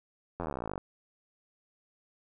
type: slowing click train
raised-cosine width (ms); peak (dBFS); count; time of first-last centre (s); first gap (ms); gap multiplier
1; -21; 25; 0.4-0.779; 11; 1.03
effects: none